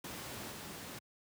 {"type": "noise with level steps", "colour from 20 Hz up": "pink", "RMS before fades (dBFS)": [-44, -46], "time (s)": [0.04, 0.99], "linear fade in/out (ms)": 5, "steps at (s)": 0.51, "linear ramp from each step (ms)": 5, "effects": ["high-pass 100 Hz 12 dB/octave"]}